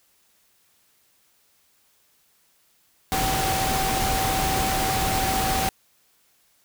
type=tone in noise; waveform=sine; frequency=767 Hz; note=G5; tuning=38 cents flat; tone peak=-25 dBFS; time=3.12-5.69 s; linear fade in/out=0 ms; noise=pink; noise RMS=-25 dBFS; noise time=3.12-5.69 s; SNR=-3 dB; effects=white hiss -63 dBFS RMS until 6.64 s